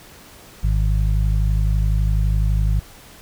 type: harmonic tone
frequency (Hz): 51.91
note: G#1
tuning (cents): 0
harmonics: 1 / 2 / 3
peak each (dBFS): -16 / -22 / -26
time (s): 0.63-2.8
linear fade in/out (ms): 10
effects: pink hiss -44 dBFS RMS until 3.21 s